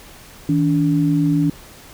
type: tone pair together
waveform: sine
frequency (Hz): 160 / 287.4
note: D#3 / D4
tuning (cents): +49 / -37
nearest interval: minor seventh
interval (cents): 1014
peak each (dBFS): -17 / -16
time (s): 0.49-1.5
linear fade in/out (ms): 2
effects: pink hiss -42 dBFS RMS until 1.93 s